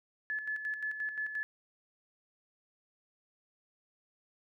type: tone with tremolo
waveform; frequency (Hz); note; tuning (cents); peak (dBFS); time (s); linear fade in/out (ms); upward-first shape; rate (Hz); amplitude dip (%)
sine; 1722; A6; -38; -32; 0.3-1.43; 0; square; 5.7; 55
effects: none